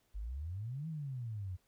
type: exponential two-way sweep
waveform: sine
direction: up then down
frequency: 47.13 to 164.81 to 87.6 Hz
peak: -38 dBFS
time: 0.14-1.57 s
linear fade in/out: 20 ms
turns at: 0.88 s
effects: pink hiss -75 dBFS RMS until 1.67 s